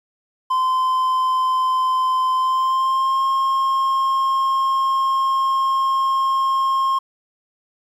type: tone with pitch glide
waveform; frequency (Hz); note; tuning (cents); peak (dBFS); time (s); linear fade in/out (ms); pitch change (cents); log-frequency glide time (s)
triangle; 1032 to 1070.9; C6 to C6; -24 to +40; -14; 0.5-6.99; 10; +64; 2.35-3.25
effects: 9-bit